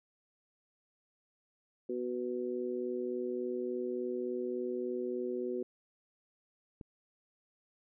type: harmonic tone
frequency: 123.47 Hz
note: B2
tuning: in tune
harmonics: 2 / 3 / 4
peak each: -40 / -35 / -41 dBFS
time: 1.89-5.63 s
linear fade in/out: 5 ms
type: click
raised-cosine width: 3 ms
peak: -33 dBFS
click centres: 6.812 s
effects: none